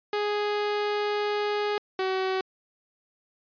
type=tone pair in turn; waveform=sawtooth; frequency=415.3 / 377.9 Hz; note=G#4 / F#4; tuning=0 / +37 cents; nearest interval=major second; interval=163 cents; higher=first; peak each=-21 dBFS; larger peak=neither; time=0.13-1.78 / 1.99-2.41 s; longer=first; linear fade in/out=2 ms; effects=resampled to 11025 Hz